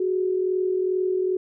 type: tone pair together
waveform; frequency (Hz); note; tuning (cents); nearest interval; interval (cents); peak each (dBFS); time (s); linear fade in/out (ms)
sine; 369.8 / 412.2; F#4 / G#4; -1 / -13; major second; 188; -21 / -29; 0-1.37; 5
effects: none